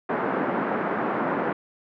pink band-pass noise, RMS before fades -26 dBFS, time 0.09-1.53 s, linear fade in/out 5 ms, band 200 to 1600 Hz, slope 24 dB/octave, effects none

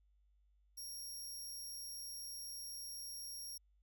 20% pulse tone, 5588 Hz, F8, in tune, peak -40 dBFS, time 0.77-3.58 s, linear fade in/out 10 ms, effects added 50 Hz sine -69 dBFS peak until 3.82 s

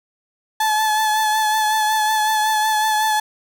35% pulse tone with vibrato, 863 Hz, A5, 34 cents flat, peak -14 dBFS, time 0.6-3.2 s, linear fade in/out 5 ms, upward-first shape triangle, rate 5.4 Hz, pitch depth 31 cents each way, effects none

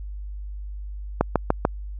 click train, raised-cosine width 1 ms, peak -3 dBFS, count 4, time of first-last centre 1.21-1.651 s, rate 6.8 Hz, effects added 50 Hz sine -31 dBFS peak until 1.99 s

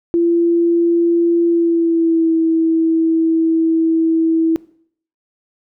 sine tone with pitch glide, 340 to 325.6 Hz, F4 to E4, -46 to -21 cents, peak -11 dBFS, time 0.14-4.56 s, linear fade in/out 0 ms, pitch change -75 cents, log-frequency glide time 1.46-2.33 s, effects noise-tail reverb RT60 0.6 s tail -21 dB re dry

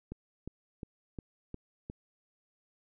click train, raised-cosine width 3 ms, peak -27 dBFS, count 6, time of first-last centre 0.12-1.899 s, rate 2.81 Hz, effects none

